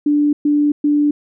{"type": "tone bursts", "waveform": "sine", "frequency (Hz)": 293.7, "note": "D4", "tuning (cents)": 0, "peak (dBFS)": -11, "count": 3, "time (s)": [0.06, 1.11], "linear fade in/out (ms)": 5, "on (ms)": 270, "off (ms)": 120, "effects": []}